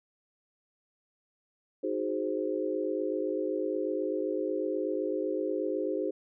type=chord; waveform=sine; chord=Ab dominant seventh; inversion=second; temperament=equal with one note detuned; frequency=311.1 / 370 / 418 / 523.3 Hz; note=Eb4 / Gb4 / Ab4 / C5; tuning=0 / 0 / +11 / 0 cents; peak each=-34 dBFS; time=1.83-6.11 s; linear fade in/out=10 ms; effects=none